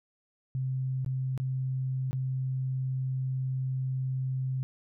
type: tone with dropouts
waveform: sine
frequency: 130.81 Hz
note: C3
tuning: in tune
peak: -28 dBFS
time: 0.55-4.63 s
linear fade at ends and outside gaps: 0 ms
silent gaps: 1.047-1.062 / 1.377-1.4 / 2.11-2.13 s
effects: none